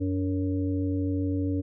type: harmonic tone with a mistuned harmonic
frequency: 92.5 Hz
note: F#2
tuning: in tune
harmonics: 1 / 3 / 5 / 6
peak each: -28 / -27 / -37 / -43 dBFS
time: 0-1.62 s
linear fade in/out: 20 ms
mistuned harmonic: 3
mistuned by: +47 cents
effects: none